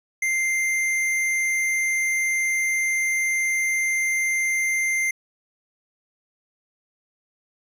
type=tone with tanh clipping; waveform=sine; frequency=2093 Hz; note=C7; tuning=in tune; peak=-22 dBFS; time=0.22-5.11 s; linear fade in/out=5 ms; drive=16 dB; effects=resampled to 32000 Hz